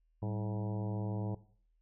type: harmonic tone with a mistuned harmonic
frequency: 106.8 Hz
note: G#2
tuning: 49 cents sharp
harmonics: 1 / 2 / 3 / 4 / 5 / 6 / 7 / 8 / 9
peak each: -35 / -41 / -45 / -47 / -49 / -51 / -52 / -53 / -54 dBFS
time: 0.22-1.35 s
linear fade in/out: 5 ms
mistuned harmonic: 2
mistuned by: -140 cents
effects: noise-tail reverb RT60 0.5 s tail -17 dB re dry + added 40 Hz sine -69 dBFS peak until 1.81 s